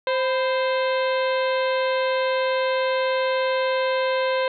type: harmonic tone with a mistuned harmonic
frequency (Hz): 523.3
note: C5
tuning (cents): 0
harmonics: 1 / 2 / 3 / 4 / 5 / 6 / 7 / 8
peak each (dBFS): -21 / -27 / -31 / -33 / -35 / -37 / -38 / -39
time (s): 0.07-4.48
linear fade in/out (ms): 2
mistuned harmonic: 2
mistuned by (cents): -74
effects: none